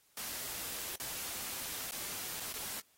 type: noise with dropouts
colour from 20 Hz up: white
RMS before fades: -41 dBFS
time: 0.17-2.8 s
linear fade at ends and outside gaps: 1 ms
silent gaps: 0.958-0.999 / 1.91-1.92 / 2.4-2.403 / 2.526-2.539 s
effects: white hiss -69 dBFS RMS until 2.97 s + AAC 48 kbps